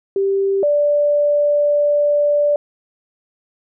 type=tone pair in turn; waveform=sine; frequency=392 / 585.1 Hz; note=G4 / D5; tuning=0 / -7 cents; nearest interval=perfect fifth; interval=693 cents; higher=second; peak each=-14 / -12 dBFS; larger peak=second; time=0.16-0.63 / 0.63-2.56 s; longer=second; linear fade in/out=2 ms; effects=none